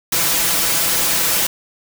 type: noise with comb filter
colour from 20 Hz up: white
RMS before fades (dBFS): -17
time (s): 0.12-1.47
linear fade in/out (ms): 5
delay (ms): 6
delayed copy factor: +0.8
effects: none